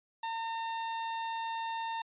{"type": "tone", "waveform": "40% pulse", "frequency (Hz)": 909, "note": "A#5", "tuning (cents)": -44, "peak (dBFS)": -33, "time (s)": [0.23, 2.02], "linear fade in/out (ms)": 5, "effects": ["resampled to 8000 Hz"]}